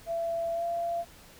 sine tone with pitch glide, 671 to 683.5 Hz, E5 to F5, +31 to -37 cents, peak -28 dBFS, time 0.06-1.05 s, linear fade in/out 50 ms, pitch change +32 cents, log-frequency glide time 0.54-0.64 s, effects pink hiss -53 dBFS RMS until 1.39 s

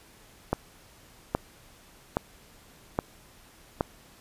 click train, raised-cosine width 1 ms, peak -10 dBFS, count 5, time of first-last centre 0.53-3.809 s, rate 1.22 Hz, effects pink hiss -55 dBFS RMS until 4.2 s + resampled to 32000 Hz

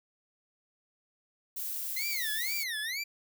violet noise, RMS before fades -36 dBFS, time 1.56-2.64 s, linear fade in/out 10 ms
25% pulse tone with vibrato, 2000 Hz, B6, 21 cents sharp, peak -29 dBFS, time 1.96-3.04 s, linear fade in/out 10 ms, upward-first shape sine, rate 2.1 Hz, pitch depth 280 cents each way
effects none

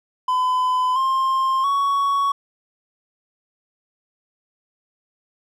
triangle tone with pitch steps, 1011 / 1058 / 1117 Hz, B5 / C6 / C#6, +40 / +19 / +13 cents, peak -15 dBFS, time 0.28-2.32 s, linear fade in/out 5 ms, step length 680 ms, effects none

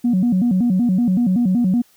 sine tone with vibrato, 211 Hz, G#3, 28 cents sharp, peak -12 dBFS, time 0.04-1.82 s, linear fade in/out 10 ms, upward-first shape square, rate 5.3 Hz, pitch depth 230 cents each way, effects tanh soft clip ceiling -10 dBFS + white hiss -55 dBFS RMS until 1.96 s

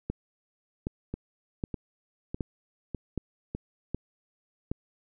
two click trains, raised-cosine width 3 ms, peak -17 / -20 dBFS, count 7 / 5, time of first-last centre 0.1-4.715 / 1.14-3.55 s, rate 1.3 / 1.66 Hz, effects none

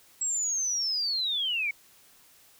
sine linear sweep, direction down, 7730 to 2206 Hz, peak -26 dBFS, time 0.21-1.71 s, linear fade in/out 5 ms, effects white hiss -58 dBFS RMS until 2.59 s

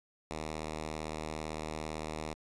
5% pulse tone, 77.8 Hz, D#2, in tune, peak -26 dBFS, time 0.31-2.34 s, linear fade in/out 0 ms, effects resampled to 22050 Hz

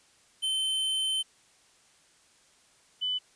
square / sine tone pair in turn, 3081 / 3000 Hz, G7 / F#7, -31 / +23 cents, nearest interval unison, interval 46 cents, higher first, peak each -27 dBFS, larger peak neither, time 0.42-1.23 / 3.01-3.19 s, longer first, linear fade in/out 20 ms, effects white hiss -62 dBFS RMS until 3.35 s + resampled to 22050 Hz

